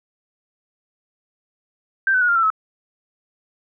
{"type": "tone with pitch steps", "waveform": "sine", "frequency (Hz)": [1568, 1508.5, 1451.2, 1396.1, 1343.1, 1292.1], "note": ["G6", "F#6", "F#6", "F6", "E6", "E6"], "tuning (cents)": [0, 33, -34, -1, 32, -35], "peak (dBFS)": -14, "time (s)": [2.07, 2.502], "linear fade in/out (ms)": 2, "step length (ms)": 72, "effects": []}